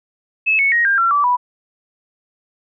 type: tone with pitch steps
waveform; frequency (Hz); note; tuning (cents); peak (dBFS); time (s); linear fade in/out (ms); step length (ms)
sine; 2597 / 2209 / 1879.3 / 1598.6 / 1359.9 / 1156.8 / 984.1; E7 / C#7 / A#6 / G6 / F6 / D6 / B5; -26 / -7 / +14 / +33 / -46 / -27 / -6; -12; 0.46-1.37; 20; 130
effects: none